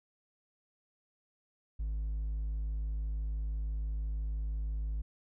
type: tone with hard clipping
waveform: sine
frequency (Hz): 53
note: G#1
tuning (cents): +36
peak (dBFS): -33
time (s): 1.79-5.02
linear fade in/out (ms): 10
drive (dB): 2
effects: none